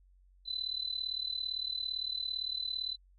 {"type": "tone with amplitude modulation", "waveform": "sine", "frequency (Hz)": 4016, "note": "B7", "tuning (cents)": 28, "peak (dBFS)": -30, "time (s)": [0.45, 2.97], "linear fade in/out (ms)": 50, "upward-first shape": "sine", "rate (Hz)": 37.7, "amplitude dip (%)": 85, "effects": ["added 46 Hz sine -60 dBFS peak until 3.18 s"]}